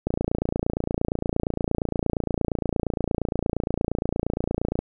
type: click train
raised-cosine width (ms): 2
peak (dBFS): -10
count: 136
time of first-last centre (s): 0.07-4.79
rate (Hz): 28.6
effects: none

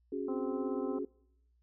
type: chord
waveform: sine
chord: C# suspended fourth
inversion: none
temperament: equal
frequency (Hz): 277.2 / 370 / 415.3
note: C#4 / F#4 / G#4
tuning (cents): 0 / 0 / 0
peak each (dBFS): -38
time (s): 0.12-1.05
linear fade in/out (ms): 5
type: harmonic tone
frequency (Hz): 260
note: C4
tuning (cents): -11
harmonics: 1 / 2 / 3 / 4 / 5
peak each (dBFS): -38 / -44 / -48 / -50 / -52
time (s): 0.28-0.99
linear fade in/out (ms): 5
effects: noise-tail reverb RT60 0.8 s tail -25 dB re dry + added 60 Hz sine -67 dBFS peak until 1.62 s

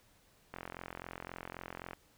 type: click train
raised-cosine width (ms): 0.5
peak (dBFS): -27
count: 62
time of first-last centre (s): 0.54-1.933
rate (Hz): 43.8
effects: pink hiss -67 dBFS RMS until 2.17 s

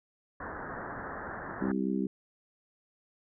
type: low-pass noise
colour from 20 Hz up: white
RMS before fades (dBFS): -40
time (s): 0.4-1.72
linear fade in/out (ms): 5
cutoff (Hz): 1800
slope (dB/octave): 96
type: harmonic tone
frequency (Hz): 65.41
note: C2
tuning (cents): 0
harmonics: 3 / 4 / 5 / 6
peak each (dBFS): -31 / -33 / -35 / -37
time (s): 1.61-2.07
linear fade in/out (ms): 5
effects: none

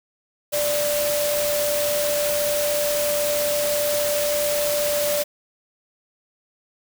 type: tone in noise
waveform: sine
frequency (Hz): 587.3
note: D5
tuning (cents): 0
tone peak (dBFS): -21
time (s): 0.52-5.24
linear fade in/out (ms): 20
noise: white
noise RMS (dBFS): -26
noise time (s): 0.52-5.24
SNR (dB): +2
effects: none

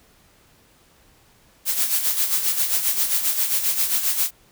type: noise with tremolo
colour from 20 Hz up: blue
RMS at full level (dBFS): -19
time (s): 1.65-4.31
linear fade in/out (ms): 50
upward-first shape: sine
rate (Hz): 7.5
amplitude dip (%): 60
effects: pink hiss -56 dBFS RMS until 4.51 s

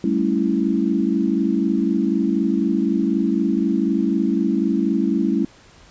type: chord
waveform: sine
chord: A dominant seventh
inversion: third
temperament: equal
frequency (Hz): 196 / 220 / 277.2 / 329.6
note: G3 / A3 / C#4 / E4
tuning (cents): 0 / 0 / 0 / 0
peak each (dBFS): -22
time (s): 0.04-5.45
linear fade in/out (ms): 2
effects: pink hiss -49 dBFS RMS until 5.9 s + resampled to 16000 Hz

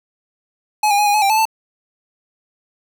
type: tone with pitch steps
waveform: square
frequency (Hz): 848 / 811 / 835 / 819 / 851 / 788 / 870 / 885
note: G#5 / G#5 / G#5 / G#5 / G#5 / G5 / A5 / A5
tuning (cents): +36 / -41 / +9 / -24 / +42 / +9 / -20 / +10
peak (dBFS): -13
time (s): 0.83-1.454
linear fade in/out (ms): 5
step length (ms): 78
effects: none

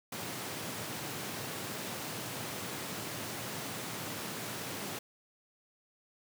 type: high-pass noise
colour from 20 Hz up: pink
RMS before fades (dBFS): -40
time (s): 0.12-4.99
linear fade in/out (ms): 5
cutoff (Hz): 100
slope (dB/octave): 48
effects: none

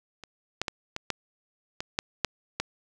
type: clicks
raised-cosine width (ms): 0.2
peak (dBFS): -25 / -10 / -12 / -15 / -10 / -15 / -8 / -6 / -10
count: 9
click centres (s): 0.237 / 0.616 / 0.682 / 0.964 / 1.103 / 1.805 / 1.989 / 2.247 / 2.6
effects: none

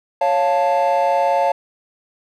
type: chord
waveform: triangle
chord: Db augmented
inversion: none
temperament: equal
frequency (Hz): 554.4 / 698.5 / 880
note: Db5 / F5 / A5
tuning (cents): 0 / 0 / 0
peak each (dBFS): -16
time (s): 0.21-1.52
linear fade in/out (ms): 5
effects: tanh soft clip ceiling -6 dBFS

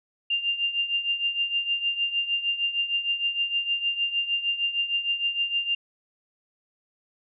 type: tone with tremolo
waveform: sine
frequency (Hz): 2794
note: F7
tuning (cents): 0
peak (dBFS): -20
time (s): 0.3-5.75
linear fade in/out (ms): 5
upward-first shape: triangle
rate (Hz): 6.5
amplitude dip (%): 80
effects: none

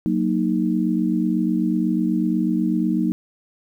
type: chord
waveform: sine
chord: D# minor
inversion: first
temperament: equal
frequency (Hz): 185 / 233.1 / 311.1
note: F#3 / A#3 / D#4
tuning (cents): 0 / 0 / 0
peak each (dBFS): -22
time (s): 0.06-3.12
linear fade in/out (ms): 0
effects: 9-bit

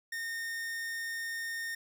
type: tone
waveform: 45% pulse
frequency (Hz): 1832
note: A#6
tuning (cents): -31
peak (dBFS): -35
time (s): 0.12-1.75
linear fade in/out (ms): 5
effects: none

